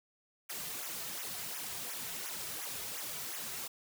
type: noise with flanger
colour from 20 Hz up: white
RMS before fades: -41 dBFS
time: 0.49-3.68 s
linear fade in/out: 10 ms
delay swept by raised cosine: 0.22 to 3.72 ms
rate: 2.8 Hz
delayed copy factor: -0.95
effects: none